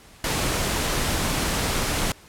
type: noise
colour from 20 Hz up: pink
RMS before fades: -24 dBFS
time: 0.24-2.12 s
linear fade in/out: 2 ms
effects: pink hiss -49 dBFS RMS until 2.28 s + low-pass 12000 Hz 12 dB/octave